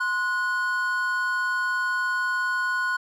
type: tone pair together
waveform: triangle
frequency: 1042.6 / 1463 Hz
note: C6 / F#6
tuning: -6 / -20 cents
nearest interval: tritone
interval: 586 cents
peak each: -27 / -22 dBFS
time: 0-2.97 s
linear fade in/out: 10 ms
effects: none